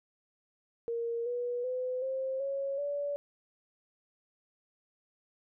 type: tone with pitch steps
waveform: sine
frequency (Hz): 466.2 / 486 / 506.6 / 528.2 / 550.6 / 574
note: A#4 / B4 / B4 / C5 / C#5 / D5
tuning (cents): 0 / -28 / +44 / +16 / -12 / -40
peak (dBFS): -31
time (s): 0.88-3.16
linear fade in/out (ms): 0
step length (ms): 380
effects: none